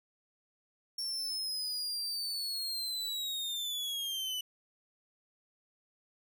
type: linear sweep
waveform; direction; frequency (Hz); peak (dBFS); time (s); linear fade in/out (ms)
40% pulse; down; 5480 to 2965; -33; 0.98-4.41; 5
effects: none